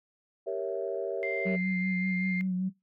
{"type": "chord", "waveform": "sine", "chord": "G diminished seventh", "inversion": "none", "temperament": "equal", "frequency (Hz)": [392, 466.2, 554.4, 659.3], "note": ["G4", "Bb4", "Db5", "Fb5"], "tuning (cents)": [0, 0, 0, 0], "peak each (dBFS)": -35, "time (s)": [0.46, 1.57], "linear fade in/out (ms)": 20}
{"type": "tone with pitch glide", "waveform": "sine", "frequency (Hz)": [2093, 2106], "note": ["C7", "C7"], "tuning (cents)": [0, 11], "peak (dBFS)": -32, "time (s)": [1.23, 2.41], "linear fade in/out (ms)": 0, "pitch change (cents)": 11, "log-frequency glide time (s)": [1.61, 2.23]}
{"type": "tone with vibrato", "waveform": "sine", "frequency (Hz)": 185, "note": "F#3", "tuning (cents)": 0, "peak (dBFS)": -26, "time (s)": [1.45, 2.7], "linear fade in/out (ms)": 20, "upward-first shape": "sine", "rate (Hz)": 5.2, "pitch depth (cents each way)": 30}
{"effects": ["noise-tail reverb RT60 0.2 s tail -20 dB re dry", "tanh soft clip ceiling -18 dBFS"]}